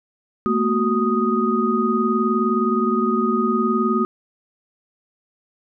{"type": "tone cluster", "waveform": "sine", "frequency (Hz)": [218.5, 237.9, 371.5, 1245], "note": ["A3", "A#3", "F#4", "D#6"], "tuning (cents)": [-12, 35, 7, 1], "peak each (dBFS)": -22, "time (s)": [0.46, 4.05], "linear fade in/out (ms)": 0, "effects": []}